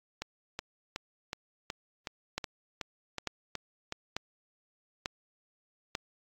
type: two click trains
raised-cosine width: 0.2 ms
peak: -15 / -18 dBFS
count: 5 / 11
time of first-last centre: 2.38-5.951 / 0.22-3.924 s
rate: 1.12 / 2.7 Hz
effects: AAC 64 kbps